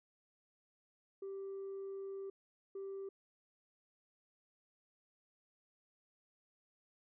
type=tone bursts at uneven times; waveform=sine; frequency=390.5 Hz; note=G4; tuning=7 cents flat; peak=-40 dBFS; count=2; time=1.22-2.3 / 2.75-3.09 s; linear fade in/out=5 ms; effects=tanh soft clip ceiling -40 dBFS